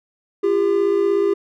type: tone pair together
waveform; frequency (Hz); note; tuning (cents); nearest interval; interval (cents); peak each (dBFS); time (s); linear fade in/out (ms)
triangle; 344.2 / 400.9; F4 / G4; -25 / +39; minor third; 264; -19 / -14; 0.43-1.34; 10
effects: none